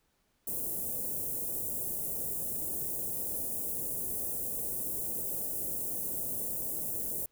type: band-stop noise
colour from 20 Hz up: white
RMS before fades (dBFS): -35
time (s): 0.47-7.26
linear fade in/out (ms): 5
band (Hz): 590 to 9400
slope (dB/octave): 24
effects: pink hiss -74 dBFS RMS until 7.31 s